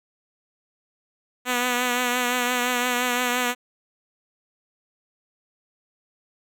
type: tone with vibrato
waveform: 5% pulse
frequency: 246.9 Hz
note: B3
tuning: in tune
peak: -10 dBFS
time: 1.45-3.55 s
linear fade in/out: 50 ms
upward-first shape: triangle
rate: 5.8 Hz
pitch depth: 36 cents each way
effects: none